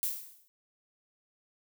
violet noise with exponential decay, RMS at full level -29 dBFS, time 0.03-0.48 s, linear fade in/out 0 ms, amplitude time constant 97 ms, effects none

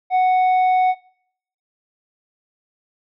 triangle tone with tanh clipping, 740 Hz, F#5, in tune, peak -14 dBFS, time 0.1-0.95 s, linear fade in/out 50 ms, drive 9 dB, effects noise-tail reverb RT60 0.7 s tail -23 dB re dry

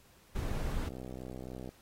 brown noise, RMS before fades -34 dBFS, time 0.35-0.89 s, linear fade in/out 10 ms
click train, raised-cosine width 2 ms, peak -30 dBFS, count 52, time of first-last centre 0.89-1.691 s, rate 63.7 Hz
effects pink hiss -63 dBFS RMS until 1.81 s + AAC 48 kbps

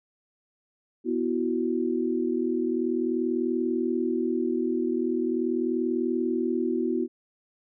sine chord, B suspended fourth, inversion none, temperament equal, 246.9 / 329.6 / 370 Hz, B3 / E4 / F#4, 0 / 0 / 0 cents, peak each -28 dBFS, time 1.04-7.08 s, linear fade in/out 50 ms, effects none

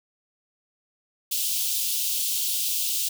white high-pass noise, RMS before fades -26 dBFS, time 1.31-3.09 s, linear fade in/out 10 ms, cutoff 2800 Hz, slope 48 dB/octave, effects none

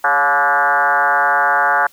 sine tone with frequency modulation, 1157 Hz, D6, 26 cents flat, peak -11 dBFS, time 0.04-1.87 s, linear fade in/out 5 ms, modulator 149 Hz, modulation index 3.3, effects white hiss -50 dBFS RMS until 1.92 s

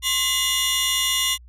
sawtooth tone cluster, 1060 / 2031 / 2866 / 3340 / 3551 Hz, C6 / B6 / F7 / G#7 / A7, +22 / +48 / +44 / +9 / +15 cents, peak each -28 / -24 / -20 / -28 / -21 dBFS, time 0.02-1.38 s, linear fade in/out 50 ms, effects added 60 Hz sine -43 dBFS peak until 1.48 s + resampled to 32000 Hz

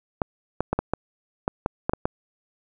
clicks, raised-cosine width 1 ms, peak -8 dBFS, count 10, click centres 0.218 / 0.606 / 0.73 / 0.79 / 0.936 / 1.479 / 1.661 / 1.895 / 1.935 / 2.055 s, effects none

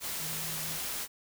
sine tone in noise, 159.2 Hz, D#3, 40 cents sharp, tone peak -44 dBFS, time 0.19-0.8 s, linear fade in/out 50 ms, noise white, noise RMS -36 dBFS, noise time 0-1.08 s, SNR -11 dB, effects none

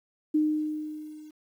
sine tone with level ramp, 306 Hz, D#4, 29 cents flat, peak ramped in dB -19 to -44 dBFS, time 0.34-1.31 s, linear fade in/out 10 ms, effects 10-bit

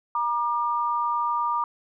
sine tone pair together, 949.9 / 1198 Hz, A#5 / D6, +32 / +34 cents, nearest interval major third, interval 402 cents, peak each -25 / -25 dBFS, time 0.15-1.64 s, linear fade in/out 2 ms, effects none

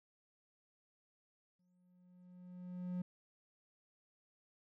triangle tone with exponential growth, 180 Hz, F#3, 47 cents flat, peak -34 dBFS, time 1.59-3.02 s, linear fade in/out 5 ms, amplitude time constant 310 ms, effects none

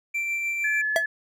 triangle tone with tremolo, 2349 Hz, D7, in tune, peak -22 dBFS, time 0.14-0.82 s, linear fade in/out 10 ms, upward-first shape triangle, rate 6.6 Hz, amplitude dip 30%
sine tone, 1717 Hz, A6, 43 cents flat, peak -23 dBFS, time 0.64-1.06 s, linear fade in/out 5 ms
square tone with exponential decay, 659.3 Hz, E5, in tune, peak -16 dBFS, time 0.96-1.04 s, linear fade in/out 1 ms, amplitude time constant 17 ms
effects none

